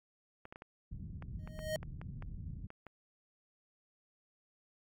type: clicks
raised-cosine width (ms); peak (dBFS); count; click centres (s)
0.5; -33; 12; 0.454 / 0.525 / 0.559 / 0.621 / 1.224 / 1.475 / 1.591 / 1.83 / 2.015 / 2.224 / 2.704 / 2.867
type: low-pass noise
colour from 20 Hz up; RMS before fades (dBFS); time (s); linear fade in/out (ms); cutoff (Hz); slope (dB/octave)
white; -45; 0.91-2.67; 5; 160; 24
type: tone with exponential growth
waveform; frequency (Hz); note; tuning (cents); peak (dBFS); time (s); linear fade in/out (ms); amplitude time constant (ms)
square; 623; D#5; +2; -32; 1.39-1.76; 1; 80
effects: AAC 64 kbps